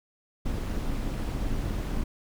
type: noise with amplitude modulation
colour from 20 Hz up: brown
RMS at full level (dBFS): -27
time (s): 0.45-2.04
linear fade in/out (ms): 10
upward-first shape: sine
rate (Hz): 249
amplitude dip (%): 55
effects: none